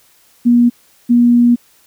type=tone pair in turn; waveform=sine; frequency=239.9 / 239.9 Hz; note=A#3 / A#3; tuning=+50 / +50 cents; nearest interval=unison; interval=0 cents; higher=neither; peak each=-6 dBFS; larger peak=neither; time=0.45-0.7 / 1.09-1.56 s; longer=second; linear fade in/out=20 ms; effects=white hiss -51 dBFS RMS until 1.86 s